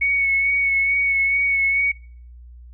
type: tone with vibrato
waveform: sine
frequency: 2217 Hz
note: C#7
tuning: in tune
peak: -16 dBFS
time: 0.01-1.92 s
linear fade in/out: 10 ms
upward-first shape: sine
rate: 2.3 Hz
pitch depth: 21 cents each way
effects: noise-tail reverb RT60 0.5 s tail -21 dB re dry + added 60 Hz sine -39 dBFS peak until 2.73 s